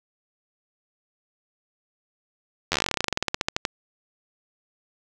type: slowing click train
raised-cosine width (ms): 0.2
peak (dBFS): -5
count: 26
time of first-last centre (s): 2.72-3.652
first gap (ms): 11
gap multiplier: 1.09
effects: none